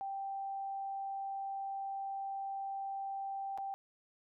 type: tone with dropouts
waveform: sine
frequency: 784 Hz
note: G5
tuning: in tune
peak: -37 dBFS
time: 0.01-3.74 s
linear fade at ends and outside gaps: 0 ms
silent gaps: 3.576-3.584 s
effects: none